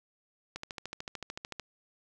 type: click train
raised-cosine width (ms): 0.2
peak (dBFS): -21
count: 15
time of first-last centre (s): 0.56-1.597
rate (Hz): 13.5
effects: none